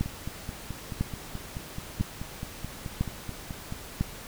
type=two click trains; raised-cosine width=5 ms; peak=-13 / -22 dBFS; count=5 / 18; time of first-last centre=0.01-4.01 / 0.06-3.724 s; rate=1 / 4.64 Hz; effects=pink hiss -43 dBFS RMS until 4.27 s